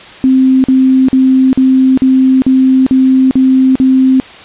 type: tone bursts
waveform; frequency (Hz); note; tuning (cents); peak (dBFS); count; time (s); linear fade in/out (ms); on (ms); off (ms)
sine; 261.6; C4; 0; -4; 9; 0.24-4.2; 0; 400; 45
effects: white hiss -32 dBFS RMS until 4.44 s + resampled to 8000 Hz